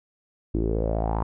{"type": "tone with low-pass filter sweep", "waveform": "sawtooth", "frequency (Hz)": 55, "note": "A1", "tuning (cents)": 0, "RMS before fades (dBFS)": -25, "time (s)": [0.54, 1.23], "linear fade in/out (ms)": 5, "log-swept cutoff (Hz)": [320, 1000], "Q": 5.2, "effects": []}